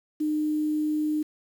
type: tone with quantisation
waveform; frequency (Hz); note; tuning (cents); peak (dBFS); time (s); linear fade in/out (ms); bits
sine; 304.6; D#4; -37; -23; 0.2-1.23; 10; 8
effects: none